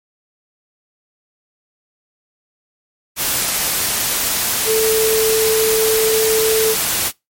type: tone in noise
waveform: sine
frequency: 440.7 Hz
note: A4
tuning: 3 cents sharp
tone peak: -13 dBFS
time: 4.65-6.76 s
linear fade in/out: 50 ms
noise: white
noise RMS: -18 dBFS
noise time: 3.16-7.12 s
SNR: +2 dB
effects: noise-tail reverb RT60 0.2 s tail -24 dB re dry + MP3 64 kbps